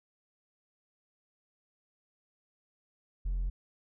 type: tone with hard clipping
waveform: sine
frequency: 43.71 Hz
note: F1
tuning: 2 cents sharp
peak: -30 dBFS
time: 3.25-3.5 s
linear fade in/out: 10 ms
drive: 2 dB
effects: none